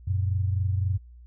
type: tone pair together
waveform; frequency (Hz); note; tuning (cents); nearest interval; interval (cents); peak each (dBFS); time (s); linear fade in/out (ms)
sine; 92.5 / 116.3; F#2 / A#2; 0 / -4; major third; 396; -23 / -30; 0.07-0.98; 10
effects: added 60 Hz sine -45 dBFS peak until 1.26 s